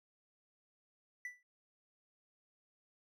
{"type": "tone with exponential decay", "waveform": "triangle", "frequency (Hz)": 1975.5, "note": "B6", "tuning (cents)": 0, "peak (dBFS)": -36, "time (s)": [1.25, 1.43], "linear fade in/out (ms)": 2, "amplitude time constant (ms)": 38, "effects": []}